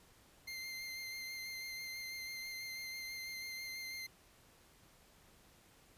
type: tone with vibrato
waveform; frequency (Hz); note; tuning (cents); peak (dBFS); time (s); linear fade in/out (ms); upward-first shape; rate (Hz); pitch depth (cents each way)
25% pulse; 2093; C7; 0; -39; 0.47-4.07; 10; sine; 6.1; 16
effects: pink hiss -65 dBFS RMS until 5.97 s + resampled to 32000 Hz